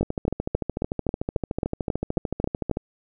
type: two click trains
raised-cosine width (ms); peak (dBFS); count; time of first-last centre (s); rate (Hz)
2; -12 / -9; 38 / 11; 0.03-2.771 / 0.01-2.713; 13.5 / 3.7
effects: none